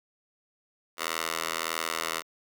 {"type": "tone with high-pass filter", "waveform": "10% pulse", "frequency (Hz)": 81.7, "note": "E2", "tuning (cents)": -15, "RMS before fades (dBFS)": -32, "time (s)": [0.97, 2.23], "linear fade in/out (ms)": 50, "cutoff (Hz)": 1000, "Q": 0.74, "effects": []}